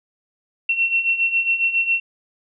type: beating tone pair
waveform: sine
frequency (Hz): 2711 / 2718.3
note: E7 / F7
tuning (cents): +48 / -47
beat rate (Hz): 7.3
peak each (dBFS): -23 / -18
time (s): 0.69-2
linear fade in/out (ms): 5
effects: none